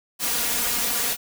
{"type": "noise with comb filter", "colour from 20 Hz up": "white", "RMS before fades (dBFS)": -24, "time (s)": [0.19, 1.17], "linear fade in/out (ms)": 50, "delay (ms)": 4.2, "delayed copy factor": 1, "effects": []}